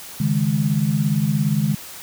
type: chord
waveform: sine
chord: C# suspended second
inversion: none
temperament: just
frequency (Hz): 138.59 / 155.92 / 207.9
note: C#3 / D#3 / G#3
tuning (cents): 0 / +4 / +2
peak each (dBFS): -22 / -20 / -21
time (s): 0.2-1.75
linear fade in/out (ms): 5
effects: white hiss -37 dBFS RMS until 2.02 s